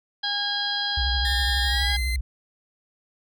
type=harmonic tone; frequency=816 Hz; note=G#5; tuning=31 cents flat; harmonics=1 / 2 / 4 / 5 / 6; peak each=-33 / -30 / -28 / -30 / -32 dBFS; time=0.23-1.97 s; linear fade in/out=10 ms
type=tone with vibrato; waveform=sine; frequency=63.7 Hz; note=C2; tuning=46 cents flat; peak=-23 dBFS; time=0.97-2.21 s; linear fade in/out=5 ms; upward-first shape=triangle; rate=12 Hz; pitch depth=210 cents each way
type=tone with pitch glide; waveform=30% pulse; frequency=1811 to 2068 Hz; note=A6 to C7; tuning=+49 to -21 cents; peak=-26 dBFS; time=1.25-2.16 s; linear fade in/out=2 ms; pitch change=+230 cents; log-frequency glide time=1.62-1.96 s
effects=none